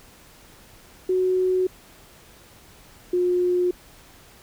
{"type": "tone pair in turn", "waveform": "sine", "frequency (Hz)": [369.9, 358.1], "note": ["F#4", "F4"], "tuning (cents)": [0, 43], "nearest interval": "minor second", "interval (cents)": 57, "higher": "first", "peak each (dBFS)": [-18, -18], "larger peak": "neither", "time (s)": [[1.09, 1.67], [3.13, 3.71]], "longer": "neither", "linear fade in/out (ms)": 5, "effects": ["pink hiss -50 dBFS RMS until 4.42 s"]}